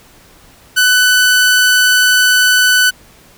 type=tone; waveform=sawtooth; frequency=1497 Hz; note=F#6; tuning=20 cents sharp; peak=-4 dBFS; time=0.76-2.91 s; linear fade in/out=20 ms; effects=pink hiss -44 dBFS RMS until 3.37 s